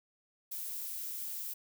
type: noise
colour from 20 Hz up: violet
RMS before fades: -40 dBFS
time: 0.51-1.54 s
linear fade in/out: 10 ms
effects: none